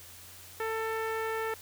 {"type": "tone with low-pass filter", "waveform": "sawtooth", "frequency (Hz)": 444.9, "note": "A4", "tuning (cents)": 19, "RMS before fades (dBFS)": -33, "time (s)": [0.6, 1.54], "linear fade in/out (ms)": 2, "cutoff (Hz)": 1900, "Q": 1.9, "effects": ["added 89 Hz sine -57 dBFS peak until 1.61 s", "white hiss -50 dBFS RMS until 1.61 s"]}